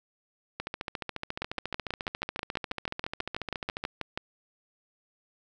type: two click trains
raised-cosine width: 0.3 ms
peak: -17 / -15 dBFS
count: 47 / 18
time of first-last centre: 0.6-3.839 / 1.42-4.175 s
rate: 14.2 / 6.17 Hz
effects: none

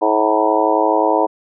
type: harmonic tone with a mistuned harmonic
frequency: 107.8 Hz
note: A2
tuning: 35 cents flat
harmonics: 3 / 4 / 5 / 6 / 7 / 8 / 9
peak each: -20 / -20 / -20 / -20 / -20 / -20 / -20 dBFS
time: 0.01-1.27 s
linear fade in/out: 20 ms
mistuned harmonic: 8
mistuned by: +72 cents
effects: none

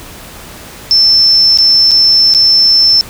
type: tone with dropouts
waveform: sine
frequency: 5320 Hz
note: E8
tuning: 15 cents sharp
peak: -4 dBFS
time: 0.91-3.01 s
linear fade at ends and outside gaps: 0 ms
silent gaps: 1.574-1.586 / 1.91-1.916 / 2.338-2.348 s
effects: pink hiss -31 dBFS RMS until 3.09 s

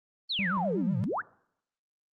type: exponential two-way sweep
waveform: sine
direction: down then up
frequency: 4560 to 100.7 to 1915 Hz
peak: -28 dBFS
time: 0.29-1.22 s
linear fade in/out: 20 ms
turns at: 1.01 s
type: tone with vibrato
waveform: triangle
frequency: 185.9 Hz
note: F#3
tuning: 8 cents sharp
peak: -28 dBFS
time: 0.39-1.04 s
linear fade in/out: 0 ms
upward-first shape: sine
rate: 8.1 Hz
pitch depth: 130 cents each way
type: clicks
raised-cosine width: 1 ms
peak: -34 dBFS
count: 2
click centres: 0.571 / 0.574 s
effects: noise-tail reverb RT60 0.7 s tail -23 dB re dry + Opus 24 kbps

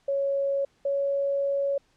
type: tone pair in turn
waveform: sine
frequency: 554.4 / 557.9 Hz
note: C#5 / C#5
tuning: 0 / +11 cents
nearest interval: unison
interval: 11 cents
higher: second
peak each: -23 dBFS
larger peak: neither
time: 0.08-0.65 / 0.85-1.78 s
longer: second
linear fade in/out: 5 ms
effects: pink hiss -66 dBFS RMS until 1.96 s + low-pass 7000 Hz 12 dB/octave

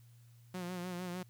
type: tone with vibrato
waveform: sawtooth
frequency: 179.3 Hz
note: F3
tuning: 46 cents sharp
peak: -35 dBFS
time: 0.54-1.23 s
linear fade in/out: 5 ms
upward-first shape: sine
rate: 6.6 Hz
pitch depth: 49 cents each way
effects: added 118 Hz sine -57 dBFS peak until 1.29 s + white hiss -71 dBFS RMS until 1.29 s

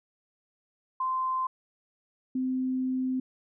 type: tone pair in turn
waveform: sine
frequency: 1038 / 258.1 Hz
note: C6 / C4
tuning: -14 / -23 cents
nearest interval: 2 octaves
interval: 2409 cents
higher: first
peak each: -26 dBFS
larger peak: neither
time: 1-1.47 / 2.35-3.2 s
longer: second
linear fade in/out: 5 ms
effects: none

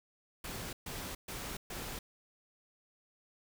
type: noise bursts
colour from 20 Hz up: pink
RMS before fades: -42 dBFS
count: 4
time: 0.44-1.99 s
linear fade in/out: 5 ms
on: 290 ms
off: 130 ms
effects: none

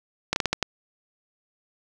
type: slowing click train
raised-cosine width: 0.2 ms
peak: -5 dBFS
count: 6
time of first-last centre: 0.33-0.627 s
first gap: 31 ms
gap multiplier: 1.33
effects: none

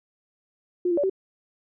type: tone with pitch steps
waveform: sine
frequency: 356.6 / 343.2 / 574 / 382.8 Hz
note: F4 / F4 / D5 / G4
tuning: +36 / -30 / -40 / -41 cents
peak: -20 dBFS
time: 0.85-1.098 s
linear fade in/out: 5 ms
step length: 62 ms
effects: none

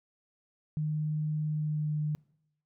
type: tone with pitch glide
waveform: sine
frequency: 153 to 151.16 Hz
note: D#3 to D#3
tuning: -29 to -50 cents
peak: -28 dBFS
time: 0.77-2.15 s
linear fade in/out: 0 ms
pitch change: -21 cents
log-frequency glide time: 1.46-1.96 s
effects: noise-tail reverb RT60 0.8 s tail -25 dB re dry

